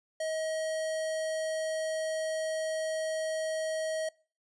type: tone with notch filter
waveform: square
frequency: 634 Hz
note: D#5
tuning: 32 cents sharp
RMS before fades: -33 dBFS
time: 0.2-4.09 s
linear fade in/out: 5 ms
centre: 2500 Hz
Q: 2
effects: noise-tail reverb RT60 0.4 s tail -24 dB re dry + resampled to 24000 Hz